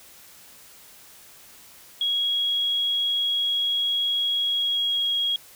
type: tone with pitch glide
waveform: sine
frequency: 3313 to 3292 Hz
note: G#7 to G#7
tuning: -5 to -16 cents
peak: -21 dBFS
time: 2.01-5.36 s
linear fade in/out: 2 ms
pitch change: -11 cents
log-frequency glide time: 4.46-5.07 s
effects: white hiss -49 dBFS RMS until 5.55 s